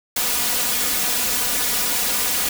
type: noise with comb filter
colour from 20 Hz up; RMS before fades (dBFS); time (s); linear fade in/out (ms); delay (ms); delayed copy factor
white; -21; 0.16-2.49; 5; 4.1; +0.85
effects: none